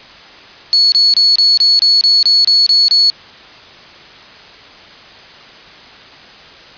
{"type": "tone bursts", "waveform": "sine", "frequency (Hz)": 4394, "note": "C#8", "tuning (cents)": -16, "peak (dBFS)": -6, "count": 11, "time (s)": [0.73, 3.1], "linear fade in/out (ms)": 0, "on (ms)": 190, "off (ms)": 28, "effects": ["white hiss -37 dBFS RMS until 6.77 s", "resampled to 11025 Hz"]}